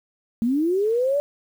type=linear sweep; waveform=sine; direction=up; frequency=220 to 587.3 Hz; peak=-18 dBFS; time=0.42-1.2 s; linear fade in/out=0 ms; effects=8-bit